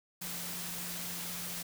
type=tone in noise; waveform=sine; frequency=175.1 Hz; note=F3; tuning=5 cents sharp; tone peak=-47 dBFS; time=0.21-1.63 s; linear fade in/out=10 ms; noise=white; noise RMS=-40 dBFS; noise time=0.21-1.63 s; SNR=-10 dB; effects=none